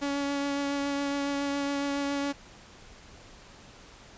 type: tone with vibrato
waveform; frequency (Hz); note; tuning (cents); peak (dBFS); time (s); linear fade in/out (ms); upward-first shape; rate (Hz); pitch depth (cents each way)
sawtooth; 281.9; C#4; +29; -24; 0.01-2.33; 20; triangle; 7.2; 15
effects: pink hiss -51 dBFS RMS until 4.17 s + resampled to 16000 Hz